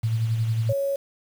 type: tone with tremolo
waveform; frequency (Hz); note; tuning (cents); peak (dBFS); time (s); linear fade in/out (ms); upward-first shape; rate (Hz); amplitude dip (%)
sine; 112.8; A2; +44; -19; 0.03-0.73; 10; sine; 11; 40
type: tone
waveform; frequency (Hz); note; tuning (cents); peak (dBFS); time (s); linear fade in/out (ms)
sine; 554.4; C#5; 0; -22; 0.69-0.96; 5
effects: 7-bit